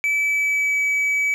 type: tone with pitch glide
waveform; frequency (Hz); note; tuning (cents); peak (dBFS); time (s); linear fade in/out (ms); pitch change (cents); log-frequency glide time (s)
triangle; 2306 to 2285; D7 to D7; -32 to -48; -16; 0.04-1.34; 0; -16; 0.16-0.79
effects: none